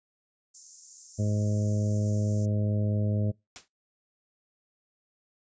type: high-pass noise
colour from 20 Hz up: pink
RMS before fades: -44 dBFS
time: 0.54-2.46 s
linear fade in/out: 10 ms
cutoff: 6000 Hz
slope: 48 dB/octave
type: harmonic tone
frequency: 104.6 Hz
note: G#2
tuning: 13 cents sharp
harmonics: 1 / 2 / 3 / 4 / 5 / 6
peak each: -25 / -31 / -41 / -41 / -40 / -41 dBFS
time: 1.18-3.32 s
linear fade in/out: 20 ms
type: noise with exponential decay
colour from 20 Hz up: white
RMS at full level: -37 dBFS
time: 3.56-3.68 s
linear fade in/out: 0 ms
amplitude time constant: 26 ms
effects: noise-tail reverb RT60 0.2 s tail -23 dB re dry + resampled to 16000 Hz